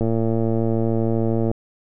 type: click train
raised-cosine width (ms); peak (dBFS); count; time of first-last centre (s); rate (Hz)
2; -9; 171; 0.01-1.514; 113
effects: none